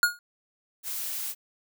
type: tone with exponential decay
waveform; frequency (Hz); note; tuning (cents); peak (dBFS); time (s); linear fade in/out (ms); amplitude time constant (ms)
square; 1434; F6; +45; -15; 0.03-0.19; 1; 34
type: noise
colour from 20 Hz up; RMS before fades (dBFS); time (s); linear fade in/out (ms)
blue; -33; 0.83-1.35; 50
effects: none